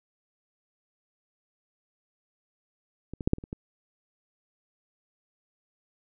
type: clicks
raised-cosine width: 3 ms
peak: -24 / -21 / -9 / -7 / -27 / -28 / -21 dBFS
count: 7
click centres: 3.136 / 3.208 / 3.275 / 3.334 / 3.384 / 3.439 / 3.529 s
effects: none